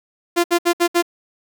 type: tone bursts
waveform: sawtooth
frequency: 345.8 Hz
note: F4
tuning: 17 cents flat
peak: -9 dBFS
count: 5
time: 0.36-1.025 s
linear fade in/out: 20 ms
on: 81 ms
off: 65 ms
effects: none